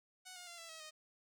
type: tone with pitch steps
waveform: 5% pulse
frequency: 740 / 714.4 / 689.6 / 665.8 / 642.7 / 620.5 Hz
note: F#5 / F5 / F5 / E5 / E5 / D#5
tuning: 0 / +39 / -22 / +17 / -44 / -5 cents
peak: -38 dBFS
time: 0.25-0.91 s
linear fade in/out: 20 ms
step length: 110 ms
effects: none